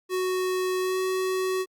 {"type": "tone with pitch glide", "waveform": "square", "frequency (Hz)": [370, 374.3], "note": ["F#4", "F#4"], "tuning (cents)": [0, 20], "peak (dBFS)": -25, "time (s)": [0.09, 1.66], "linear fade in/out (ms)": 50, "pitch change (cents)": 20, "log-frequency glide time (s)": [0.8, 0.99], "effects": ["Opus 48 kbps"]}